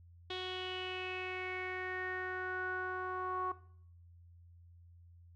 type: tone with low-pass filter sweep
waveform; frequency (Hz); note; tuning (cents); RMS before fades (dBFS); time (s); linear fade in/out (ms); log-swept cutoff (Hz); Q
sawtooth; 369.2; F#4; -4; -39; 0.3-3.52; 5; 3500 to 1100; 6.5
effects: noise-tail reverb RT60 0.6 s tail -17 dB re dry + added 86 Hz sine -56 dBFS peak until 5.35 s